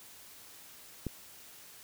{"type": "click", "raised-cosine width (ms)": 3, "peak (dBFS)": -21, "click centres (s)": 1.067, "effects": ["white hiss -53 dBFS RMS until 1.83 s"]}